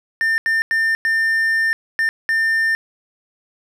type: tone bursts at uneven times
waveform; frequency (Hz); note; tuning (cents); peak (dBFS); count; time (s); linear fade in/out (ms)
triangle; 1800; A6; +39; -13; 6; 0.21-0.38 / 0.46-0.62 / 0.71-0.95 / 1.05-1.73 / 1.99-2.09 / 2.29-2.75; 0
effects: none